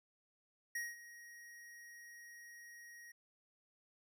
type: tone with ADSR envelope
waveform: square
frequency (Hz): 1887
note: A#6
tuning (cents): +21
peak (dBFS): -38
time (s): 0.75-3.12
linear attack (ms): 5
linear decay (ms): 200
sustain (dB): -16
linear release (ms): 7
effects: none